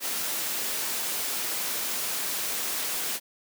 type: noise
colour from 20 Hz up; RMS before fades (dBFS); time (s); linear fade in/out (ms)
white; -30; 0-3.2; 50
effects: high-pass 200 Hz 12 dB/octave